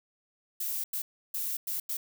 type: noise bursts at uneven times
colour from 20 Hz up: violet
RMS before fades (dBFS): -33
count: 5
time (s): 0.6-0.84 / 0.93-1.02 / 1.34-1.57 / 1.67-1.8 / 1.89-1.97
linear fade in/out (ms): 5
effects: none